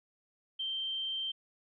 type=tone; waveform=sine; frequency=3136 Hz; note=G7; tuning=in tune; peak=-33 dBFS; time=0.59-1.32 s; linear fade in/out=10 ms; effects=none